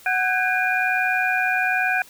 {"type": "tone cluster", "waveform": "sine", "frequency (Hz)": [742, 1509, 1630, 2419], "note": ["F#5", "F#6", "G#6", "D#7"], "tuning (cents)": [5, 34, -33, -49], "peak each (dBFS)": -24, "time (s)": [0.06, 2.02], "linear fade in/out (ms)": 2, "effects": ["white hiss -48 dBFS RMS until 2.09 s"]}